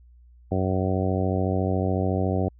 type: harmonic tone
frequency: 93.9 Hz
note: F#2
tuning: 26 cents sharp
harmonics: 1 / 2 / 3 / 4 / 5 / 6 / 7 / 8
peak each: -25 / -28 / -30 / -31 / -32 / -33 / -33 / -34 dBFS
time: 0.51-2.49 s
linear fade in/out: 10 ms
effects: added 60 Hz sine -49 dBFS peak until 2.59 s